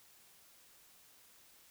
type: silence
effects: white hiss -63 dBFS RMS until 1.7 s